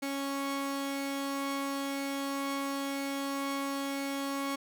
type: tone pair together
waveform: sawtooth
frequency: 276.5 / 1107 Hz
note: C#4 / C#6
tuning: -4 / -3 cents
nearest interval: 2 octaves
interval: 2401 cents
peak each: -29 / -36 dBFS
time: 0.02-4.56 s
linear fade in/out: 10 ms
effects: none